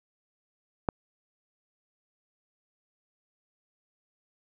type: click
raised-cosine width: 1 ms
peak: -11 dBFS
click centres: 0.888 s
effects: none